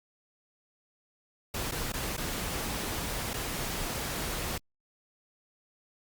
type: noise with dropouts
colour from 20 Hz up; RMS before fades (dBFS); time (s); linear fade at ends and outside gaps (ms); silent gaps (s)
pink; -34; 1.54-4.58; 5; 1.713-1.719 / 1.922-1.936 / 2.168-2.176 / 3.334-3.339
effects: Opus 48 kbps